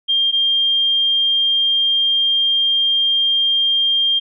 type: tone pair in turn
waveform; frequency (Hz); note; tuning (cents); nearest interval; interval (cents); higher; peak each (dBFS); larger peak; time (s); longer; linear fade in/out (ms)
sine; 3200 / 3200; G7 / G7; +35 / +35; unison; 0; neither; -13; neither; 0.08-0.32 / 0.32-4.2; second; 20
effects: none